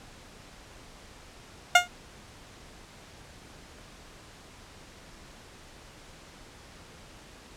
15% pulse tone with exponential decay, 711 Hz, F5, 31 cents sharp, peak -5 dBFS, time 1.75-1.88 s, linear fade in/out 5 ms, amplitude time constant 28 ms, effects pink hiss -50 dBFS RMS until 7.56 s + low-pass 8000 Hz 12 dB/octave

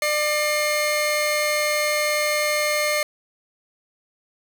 sawtooth tone pair together, 598 / 2131 Hz, D5 / C7, +31 / +31 cents, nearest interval octave + minor seventh, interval 2200 cents, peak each -18 / -20 dBFS, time 0.02-3.03 s, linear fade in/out 2 ms, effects none

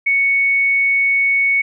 sine tone, 2220 Hz, C#7, 2 cents sharp, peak -12 dBFS, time 0.06-1.62 s, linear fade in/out 10 ms, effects none

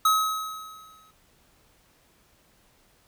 square tone with exponential decay, 1278 Hz, D#6, 46 cents sharp, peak -17 dBFS, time 0.05-1.11 s, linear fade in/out 5 ms, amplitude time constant 230 ms, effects pink hiss -62 dBFS RMS until 3.07 s

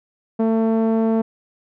sawtooth tone with low-pass filter, 223.8 Hz, A3, 30 cents sharp, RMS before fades -18 dBFS, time 0.39-1.22 s, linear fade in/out 10 ms, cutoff 660 Hz, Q 1, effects none

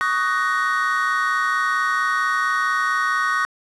triangle chord, D# minor seventh, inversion third, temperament just, 1120.1 / 1244.5 / 1493.4 / 1866.8 Hz, C#6 / D#6 / F#6 / A#6, +18 / 0 / +16 / +2 cents, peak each -22 dBFS, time 0.01-3.45 s, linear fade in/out 0 ms, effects resampled to 24000 Hz + 7-bit

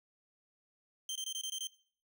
25% pulse tone bursts, 3136 Hz, G7, in tune, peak -33 dBFS, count 7, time 1.09-1.671 s, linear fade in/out 2 ms, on 65 ms, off 21 ms, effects noise-tail reverb RT60 0.5 s tail -19 dB re dry

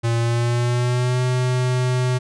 square tone with pitch glide, 116.54 to 126.36 Hz, A#2 to B2, 0 to +40 cents, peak -18 dBFS, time 0.03-2.19 s, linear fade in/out 20 ms, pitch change +140 cents, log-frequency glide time 0.19-1.22 s, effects resampled to 22050 Hz

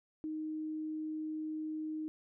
sine tone, 311.1 Hz, D#4, in tune, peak -36 dBFS, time 0.24-2.08 s, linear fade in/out 0 ms, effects none

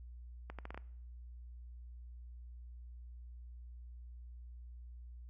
accelerating click train, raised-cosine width 0.5 ms, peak -30 dBFS, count 6, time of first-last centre 0.5-0.776 s, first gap 87 ms, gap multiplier 0.77, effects noise-tail reverb RT60 0.7 s tail -21 dB re dry + added 60 Hz sine -48 dBFS peak until 5.29 s

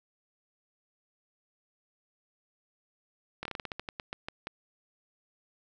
slowing click train, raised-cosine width 0.3 ms, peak -20 dBFS, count 14, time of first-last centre 3.43-4.471 s, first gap 23 ms, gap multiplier 1.19, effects none

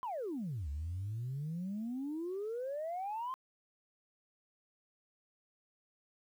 sine exponential two-way sweep, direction down then up, 1062 to 69.3 to 1062 Hz, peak -35 dBFS, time 0.03-3.34 s, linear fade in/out 0 ms, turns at 0.69 s, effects tanh soft clip ceiling -33 dBFS + 11-bit

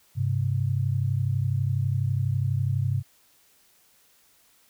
sine tone pair together, 100.6 / 132.7 Hz, G2 / C3, +45 / +25 cents, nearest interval perfect fourth, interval 480 cents, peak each -25 dBFS, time 0.15-3.03 s, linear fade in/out 50 ms, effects white hiss -61 dBFS RMS until 4.69 s

